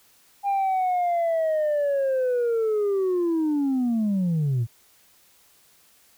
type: linear sweep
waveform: sine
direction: down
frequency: 807 to 110 Hz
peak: -18 dBFS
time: 0.43-4.67 s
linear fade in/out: 50 ms
effects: tanh soft clip ceiling -19 dBFS + white hiss -58 dBFS RMS until 6.17 s